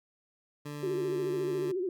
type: tone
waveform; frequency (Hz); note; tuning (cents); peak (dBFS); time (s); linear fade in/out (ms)
20% pulse; 146.83; D3; 0; -33; 0.65-1.72; 10
type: tone with vibrato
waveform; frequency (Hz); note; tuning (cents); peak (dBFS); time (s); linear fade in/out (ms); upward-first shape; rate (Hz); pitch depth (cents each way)
sine; 370; F#4; 0; -29; 0.83-1.89; 2; sine; 14; 100
effects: none